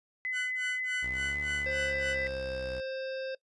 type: tone with pitch glide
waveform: sine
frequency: 2023 to 1999.8 Hz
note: B6 to B6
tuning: +41 to +21 cents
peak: -31 dBFS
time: 0.25-2.27 s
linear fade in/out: 0 ms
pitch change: -20 cents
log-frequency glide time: 1.47-1.93 s
type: tone with tremolo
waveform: 30% pulse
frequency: 1492 Hz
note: F#6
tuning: 14 cents sharp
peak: -31 dBFS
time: 0.32-2.16 s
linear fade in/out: 50 ms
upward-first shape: sine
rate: 3.5 Hz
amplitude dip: 100%
type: exponential two-way sweep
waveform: sawtooth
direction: up then down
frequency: 61.74 to 73.8 to 63.5 Hz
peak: -37 dBFS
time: 1.02-2.81 s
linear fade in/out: 20 ms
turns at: 1.41 s
type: harmonic tone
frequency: 528 Hz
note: C5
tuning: 16 cents sharp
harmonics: 1 / 3 / 5 / 7 / 9 / 10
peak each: -34 / -44 / -48 / -51 / -53 / -54 dBFS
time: 1.66-3.35 s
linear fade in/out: 5 ms
effects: noise-tail reverb RT60 0.1 s tail -21 dB re dry + resampled to 24000 Hz